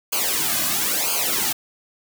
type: noise with flanger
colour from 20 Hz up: white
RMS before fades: -22 dBFS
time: 0.12-1.53 s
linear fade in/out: 10 ms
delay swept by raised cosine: 0.53 to 2.23 ms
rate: 1 Hz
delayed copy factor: -1
effects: none